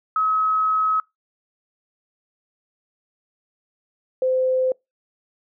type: tone pair in turn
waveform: sine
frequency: 1280 / 515.7 Hz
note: D#6 / C5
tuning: +49 / -25 cents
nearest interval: octave + major third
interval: 1574 cents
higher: first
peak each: -17 dBFS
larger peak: neither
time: 0.16-1 / 4.22-4.72 s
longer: first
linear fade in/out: 2 ms
effects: noise-tail reverb RT60 0.2 s tail -26 dB re dry